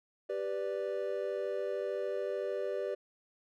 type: chord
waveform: triangle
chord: G major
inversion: none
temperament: equal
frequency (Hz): 392 / 493.9 / 587.3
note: G4 / B4 / D5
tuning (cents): 0 / 0 / 0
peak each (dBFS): -35 / -36 / -35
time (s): 0.29-2.95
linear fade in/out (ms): 10
effects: none